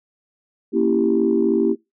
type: chord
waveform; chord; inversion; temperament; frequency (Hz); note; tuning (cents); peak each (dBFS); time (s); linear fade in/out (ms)
sine; A# diminished seventh; none; equal; 233.1 / 277.2 / 329.6 / 392; A#3 / C#4 / E4 / G4; 0 / 0 / 0 / 0; -20 / -23 / -19 / -19; 0.72-1.76; 50
effects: noise-tail reverb RT60 0.2 s tail -22 dB re dry + tanh soft clip ceiling -6 dBFS